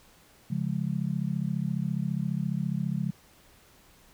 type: chord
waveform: sine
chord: Db major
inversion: none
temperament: just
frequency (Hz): 138.59 / 173.24 / 207.9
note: Db3 / F3 / Ab3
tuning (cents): 0 / -14 / +2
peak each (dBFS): -31 / -30 / -33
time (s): 0.5-3.11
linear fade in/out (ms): 10
effects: pink hiss -58 dBFS RMS until 4.13 s